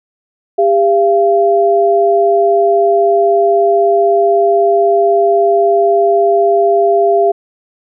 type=tone pair together; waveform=sine; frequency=400.2 / 684 Hz; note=G4 / F5; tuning=+36 / -36 cents; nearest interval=major sixth; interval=928 cents; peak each=-10 dBFS; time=0.58-7.32 s; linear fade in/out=10 ms; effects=none